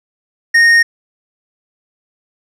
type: tone with tanh clipping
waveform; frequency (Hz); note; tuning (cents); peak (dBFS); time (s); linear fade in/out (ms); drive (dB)
sine; 1853; A#6; -11; -7; 0.54-0.83; 10; 8
effects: none